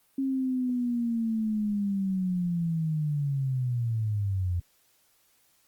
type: linear sweep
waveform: sine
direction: down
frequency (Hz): 271.3 to 85.7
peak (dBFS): -25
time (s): 0.18-4.6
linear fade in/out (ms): 5
effects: white hiss -66 dBFS RMS until 5.67 s + Opus 32 kbps